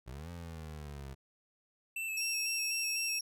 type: linear two-way sweep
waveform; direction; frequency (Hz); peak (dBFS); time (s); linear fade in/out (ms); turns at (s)
25% pulse; up then down; 58 to 87.31 to 66.2; -39; 0.06-1.15; 20; 0.3
type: tone with vibrato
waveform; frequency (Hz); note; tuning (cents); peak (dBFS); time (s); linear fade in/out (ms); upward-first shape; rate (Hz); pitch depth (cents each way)
square; 2637; E7; 0; -36; 1.96-3.19; 5; square; 4; 22
type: tone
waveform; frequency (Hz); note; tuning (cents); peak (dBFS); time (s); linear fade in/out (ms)
35% pulse; 5588; F8; 0; -32; 2.17-3.21; 5
effects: none